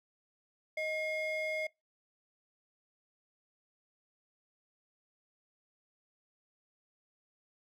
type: ring-modulated tone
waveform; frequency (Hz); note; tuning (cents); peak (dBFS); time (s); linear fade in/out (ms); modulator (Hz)
triangle; 1385; F6; -15; -28; 0.77-1.67; 5; 759
effects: noise-tail reverb RT60 0.2 s tail -23 dB re dry